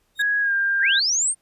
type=tone with exponential growth; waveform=40% pulse; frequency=3716 Hz; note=A#7; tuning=6 cents flat; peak=-22 dBFS; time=0.15-0.22 s; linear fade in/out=5 ms; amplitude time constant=15 ms
type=tone with pitch glide; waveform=sine; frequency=1661.2 to 1597.2 Hz; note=G#6 to G6; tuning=0 to +32 cents; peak=-18 dBFS; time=0.19-1 s; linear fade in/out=10 ms; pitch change=-68 cents; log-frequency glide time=0.41-0.53 s
type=linear sweep; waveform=sine; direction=up; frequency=1308 to 8980 Hz; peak=-18 dBFS; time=0.79-1.35 s; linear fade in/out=50 ms
effects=pink hiss -67 dBFS RMS until 1.41 s + resampled to 32000 Hz